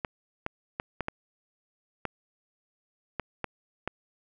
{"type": "clicks", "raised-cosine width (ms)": 0.5, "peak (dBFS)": -15, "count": 9, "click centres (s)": [0.048, 0.464, 0.799, 1.007, 1.084, 2.053, 3.197, 3.443, 3.876], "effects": []}